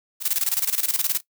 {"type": "noise with tremolo", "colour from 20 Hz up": "blue", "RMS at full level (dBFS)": -21, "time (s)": [0.2, 1.21], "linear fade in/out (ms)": 50, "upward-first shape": "square", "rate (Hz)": 19, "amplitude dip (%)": 80, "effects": ["noise-tail reverb RT60 0.1 s tail -17 dB re dry"]}